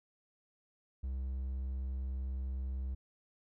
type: tone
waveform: triangle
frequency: 65.41 Hz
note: C2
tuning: in tune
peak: -33 dBFS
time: 1.03-2.95 s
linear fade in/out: 10 ms
effects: none